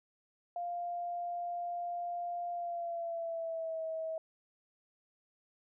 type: tone with pitch glide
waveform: sine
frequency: 698.5 to 644.2 Hz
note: F5 to E5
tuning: 0 to -40 cents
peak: -35 dBFS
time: 0.56-4.18 s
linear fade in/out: 2 ms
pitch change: -140 cents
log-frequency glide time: 2.52-3.83 s
effects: none